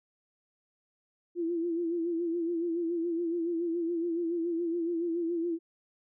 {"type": "tone with vibrato", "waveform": "sine", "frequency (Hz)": 338.3, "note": "E4", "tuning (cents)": 45, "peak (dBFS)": -28, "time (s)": [1.35, 5.59], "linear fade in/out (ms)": 50, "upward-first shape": "sine", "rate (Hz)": 7.1, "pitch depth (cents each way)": 62, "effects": []}